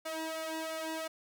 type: tone with flanger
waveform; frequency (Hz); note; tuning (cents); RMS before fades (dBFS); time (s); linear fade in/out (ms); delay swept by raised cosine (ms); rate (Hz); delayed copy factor
sawtooth; 320; D#4; +49; -38; 0.05-1.08; 10; 1.4 to 2.04; 2.9; +0.85
effects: none